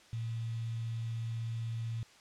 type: tone with quantisation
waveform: sine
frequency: 114.5 Hz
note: A#2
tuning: 31 cents flat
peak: -34 dBFS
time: 0.13-2.03 s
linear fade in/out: 0 ms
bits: 9
effects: white hiss -59 dBFS RMS until 2.2 s + low-pass 6000 Hz 12 dB/octave